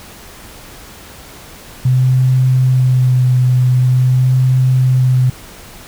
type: tone with vibrato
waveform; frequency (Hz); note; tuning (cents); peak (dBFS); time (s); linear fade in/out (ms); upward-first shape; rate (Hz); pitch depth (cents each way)
sine; 127.6; C3; -43; -8; 1.85-5.3; 5; sine; 0.45; 20
effects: pink hiss -36 dBFS RMS until 5.87 s